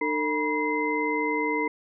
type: tone cluster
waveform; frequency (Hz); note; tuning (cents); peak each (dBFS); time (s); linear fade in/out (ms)
sine; 303.2 / 452.2 / 967 / 2067; D#4 / A4 / B5 / C7; -45 / +47 / -37 / -22; -29; 0.01-1.68; 5
effects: none